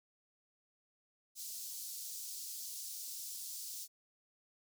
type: high-pass noise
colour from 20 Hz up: pink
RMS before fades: -45 dBFS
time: 1.35-3.88 s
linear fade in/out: 50 ms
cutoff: 4900 Hz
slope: 24 dB/octave
effects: none